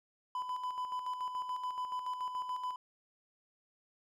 triangle tone with tremolo, 1002 Hz, B5, 25 cents sharp, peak -32 dBFS, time 0.35-2.76 s, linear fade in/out 2 ms, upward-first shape square, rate 7 Hz, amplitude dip 50%, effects none

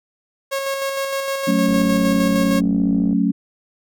sawtooth tone with tremolo, 546 Hz, C#5, 26 cents flat, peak -16 dBFS, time 0.51-2.61 s, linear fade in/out 20 ms, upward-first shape square, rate 6.5 Hz, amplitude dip 30%
sine chord, F# minor, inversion none, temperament equal, 185 / 220 / 277.2 Hz, F#3 / A3 / C#4, 0 / 0 / 0 cents, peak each -19 dBFS, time 1.47-3.32 s, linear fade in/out 10 ms
click train, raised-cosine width 2 ms, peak -20 dBFS, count 80, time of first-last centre 1.69-3.129 s, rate 54.9 Hz
effects none

